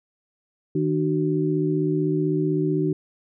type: tone cluster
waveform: sine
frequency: 157.1 / 299.9 / 375.7 Hz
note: D#3 / D4 / F#4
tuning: +17 / +36 / +26 cents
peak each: -24 dBFS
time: 0.75-2.93 s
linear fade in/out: 5 ms
effects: none